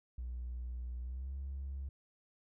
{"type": "tone with pitch glide", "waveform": "triangle", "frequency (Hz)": [61, 68.08], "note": ["B1", "C#2"], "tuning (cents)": [-21, -31], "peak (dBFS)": -35, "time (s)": [0.18, 1.89], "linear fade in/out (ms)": 5, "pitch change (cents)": 190, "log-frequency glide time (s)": [1.01, 1.35], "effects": ["tanh soft clip ceiling -36 dBFS"]}